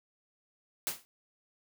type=noise with exponential decay; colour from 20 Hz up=white; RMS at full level=-29 dBFS; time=0.87-1.05 s; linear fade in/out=0 ms; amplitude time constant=38 ms; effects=high-pass 60 Hz 12 dB/octave